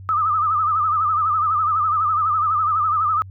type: tone with vibrato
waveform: sine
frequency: 1244.5 Hz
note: D#6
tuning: in tune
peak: -16 dBFS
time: 0.09-3.22 s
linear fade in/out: 0 ms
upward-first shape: sine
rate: 12 Hz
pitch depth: 95 cents each way
effects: added 95 Hz sine -35 dBFS peak until 3.3 s